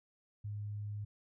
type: tone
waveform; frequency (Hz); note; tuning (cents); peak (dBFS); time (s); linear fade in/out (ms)
sine; 103.83; G#2; 0; -38; 0.44-1.05; 10
effects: none